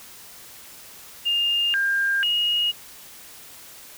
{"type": "tone with pitch steps", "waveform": "sine", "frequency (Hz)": [2817, 1600, 2874], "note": ["F7", "G6", "F7"], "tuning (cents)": [14, 35, 49], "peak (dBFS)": -19, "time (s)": [1.25, 2.72], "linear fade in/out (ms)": 20, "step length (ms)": 490, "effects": ["white hiss -44 dBFS RMS until 3.97 s"]}